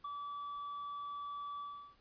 triangle tone with ADSR envelope, 1152 Hz, D6, 34 cents flat, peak -36 dBFS, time 0.04-1.96 s, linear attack 9 ms, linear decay 12 ms, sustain -3 dB, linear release 360 ms, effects pink hiss -70 dBFS RMS until 2 s + resampled to 11025 Hz

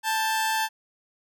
sawtooth tone pair together, 880 / 1583.5 Hz, A5 / G6, 0 / +17 cents, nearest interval minor seventh, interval 1017 cents, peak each -20 / -28 dBFS, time 0.03-0.69 s, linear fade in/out 50 ms, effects none

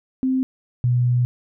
sine tone pair in turn, 260.5 / 122.94 Hz, C4 / B2, -7 / -7 cents, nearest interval octave + minor second, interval 1300 cents, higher first, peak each -17 / -15 dBFS, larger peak second, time 0.23-0.43 / 0.84-1.25 s, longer second, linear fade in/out 0 ms, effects none

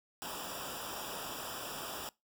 pink noise with comb filter, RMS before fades -42 dBFS, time 0.22-2.09 s, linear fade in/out 0 ms, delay 0.47 ms, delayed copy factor -0.9, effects noise-tail reverb RT60 0.2 s tail -22 dB re dry

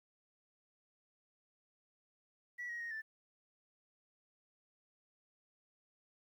sine tone with pitch steps, 1945 / 1891 / 1867 / 1765 Hz, B6 / A#6 / A#6 / A6, -27 / +24 / +2 / +5 cents, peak -39 dBFS, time 2.58-3.02 s, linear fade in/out 20 ms, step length 110 ms, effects tanh soft clip ceiling -37 dBFS + 12-bit

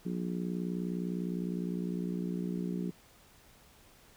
harmonic tone, 59.8 Hz, A#1, 45 cents sharp, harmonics 3 / 4 / 5 / 6 / 7, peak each -34 / -40 / -42 / -43 / -45 dBFS, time 0.05-2.91 s, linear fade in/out 10 ms, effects pink hiss -60 dBFS RMS until 4.16 s

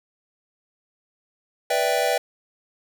square chord, E minor seventh, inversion second, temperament equal, 493.9 / 587.3 / 659.3 / 784 Hz, B4 / D5 / E5 / G5, 0 / 0 / 0 / 0 cents, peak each -26 dBFS, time 1.7-2.18 s, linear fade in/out 5 ms, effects none

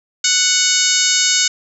harmonic tone, 740 Hz, F#5, in tune, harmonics 2 / 3 / 4 / 5 / 6 / 7 / 8 / 9 / 10, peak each -24 / -23 / -22 / -21 / -21 / -21 / -23 / -18 / -21 dBFS, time 0.24-1.48 s, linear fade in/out 5 ms, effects none

